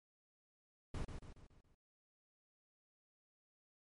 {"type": "noise with echo", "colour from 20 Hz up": "brown", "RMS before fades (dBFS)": -41, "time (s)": [0.94, 1.05], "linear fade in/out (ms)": 5, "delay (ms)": 140, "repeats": 5, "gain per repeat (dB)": -6, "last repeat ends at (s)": 1.75, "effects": ["MP3 48 kbps"]}